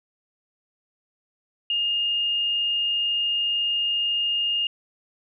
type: tone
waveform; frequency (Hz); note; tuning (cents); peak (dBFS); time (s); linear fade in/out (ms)
sine; 2833; F7; +24; -21; 1.7-4.67; 2
effects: none